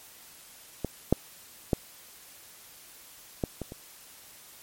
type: clicks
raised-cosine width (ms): 2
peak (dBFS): -15 / -6 / -9 / -13 / -20 / -26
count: 6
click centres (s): 0.847 / 1.126 / 1.732 / 3.438 / 3.617 / 3.721
effects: white hiss -51 dBFS RMS until 4.62 s + MP3 64 kbps